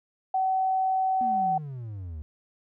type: tone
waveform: sine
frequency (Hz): 758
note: F#5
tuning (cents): +42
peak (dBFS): -22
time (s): 0.34-1.58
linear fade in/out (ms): 5
type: exponential sweep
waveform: triangle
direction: down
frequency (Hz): 246.9 to 73.42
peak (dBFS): -32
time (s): 1.21-2.22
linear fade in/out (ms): 0
effects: none